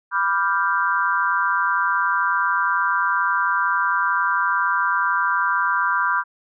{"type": "chord", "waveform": "sine", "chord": "G dominant seventh", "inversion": "first", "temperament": "equal", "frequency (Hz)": [987.8, 1174.7, 1396.9, 1568], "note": ["B5", "D6", "F6", "G6"], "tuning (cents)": [0, 0, 0, 0], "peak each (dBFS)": -23, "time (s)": [0.11, 6.24], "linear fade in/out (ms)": 50, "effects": []}